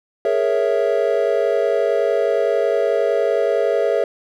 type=chord; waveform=triangle; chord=A# half-diminished seventh; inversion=third; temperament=equal; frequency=415.3 / 466.2 / 554.4 / 659.3 Hz; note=G#4 / A#4 / C#5 / E5; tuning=0 / 0 / 0 / 0 cents; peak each=-19 dBFS; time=0.25-4.04 s; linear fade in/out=2 ms; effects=none